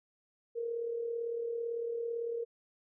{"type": "tone with amplitude modulation", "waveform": "sine", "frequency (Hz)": 466.2, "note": "A#4", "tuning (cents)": 0, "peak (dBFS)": -31, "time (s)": [0.55, 2.45], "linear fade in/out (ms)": 20, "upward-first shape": "sine", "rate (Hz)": 37.9, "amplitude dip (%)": 50, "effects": []}